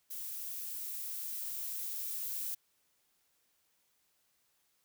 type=noise with level ramp; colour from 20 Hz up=violet; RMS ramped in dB=-42 to -38 dBFS; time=0.1-2.55 s; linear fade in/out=10 ms; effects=white hiss -75 dBFS RMS until 4.84 s